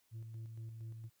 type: tone with tremolo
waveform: sine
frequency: 112.6 Hz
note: A2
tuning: 40 cents sharp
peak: -40 dBFS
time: 0.11-1.1 s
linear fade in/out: 50 ms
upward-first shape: square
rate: 4.3 Hz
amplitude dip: 45%
effects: tanh soft clip ceiling -42 dBFS + white hiss -75 dBFS RMS until 1.2 s